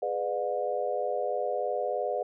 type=chord; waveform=sine; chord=G# diminished seventh; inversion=none; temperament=just; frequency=415.3 / 498.4 / 598 / 717.6 Hz; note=G#4 / B4 / D5 / F5; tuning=0 / +16 / +31 / +47 cents; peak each=-35 / -32 / -32 / -33 dBFS; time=0.02-2.23 s; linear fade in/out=5 ms; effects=none